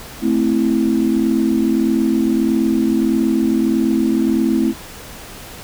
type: chord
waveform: sine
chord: A minor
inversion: none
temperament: equal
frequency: 220 / 261.6 / 329.6 Hz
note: A3 / C4 / E4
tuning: 0 / 0 / 0 cents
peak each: -17 dBFS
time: 0.21-4.74 s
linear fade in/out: 50 ms
effects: tanh soft clip ceiling -3 dBFS + pink hiss -35 dBFS RMS until 5.63 s